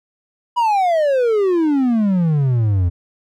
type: exponential sweep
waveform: triangle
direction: down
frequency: 987.8 to 84.1 Hz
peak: -11 dBFS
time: 0.56-2.9 s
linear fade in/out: 20 ms
effects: none